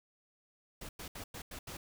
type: noise bursts at uneven times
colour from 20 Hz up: pink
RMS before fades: -45 dBFS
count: 6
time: 0.81-0.89 / 0.99-1.08 / 1.15-1.24 / 1.34-1.42 / 1.51-1.59 / 1.67-1.77 s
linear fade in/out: 5 ms
effects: none